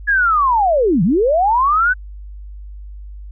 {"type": "linear two-way sweep", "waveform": "sine", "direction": "down then up", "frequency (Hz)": [1700, 150.8, 1535], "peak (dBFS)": -11, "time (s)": [0.07, 1.94], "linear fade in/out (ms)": 20, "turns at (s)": 1.03, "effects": ["added 50 Hz sine -30 dBFS peak until 3.31 s"]}